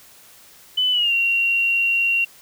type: tone with pitch glide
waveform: sine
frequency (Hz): 3001 to 2752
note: F#7 to F7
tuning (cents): +24 to -26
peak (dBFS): -16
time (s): 0.77-2.25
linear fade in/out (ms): 10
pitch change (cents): -150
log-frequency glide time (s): 0.92-1.13
effects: white hiss -48 dBFS RMS until 2.41 s